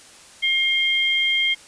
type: tone pair together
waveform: sine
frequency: 2130 / 3191 Hz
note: C7 / G7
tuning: +30 / +30 cents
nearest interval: perfect fifth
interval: 700 cents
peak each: -20 dBFS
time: 0.42-1.55 s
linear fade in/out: 20 ms
effects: white hiss -46 dBFS RMS until 1.67 s + resampled to 22050 Hz